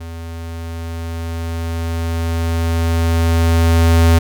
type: tone with level ramp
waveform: square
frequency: 83 Hz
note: E2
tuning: 12 cents sharp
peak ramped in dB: -28 to -8 dBFS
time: 0-4.19 s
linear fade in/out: 10 ms
effects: none